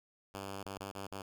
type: tone with dropouts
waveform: 5% pulse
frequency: 98 Hz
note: G2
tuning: in tune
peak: -30 dBFS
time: 0.34-1.22 s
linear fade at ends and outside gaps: 5 ms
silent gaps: 0.63-0.658 / 0.777-0.803 / 0.914-0.95 / 1.069-1.117 s
effects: none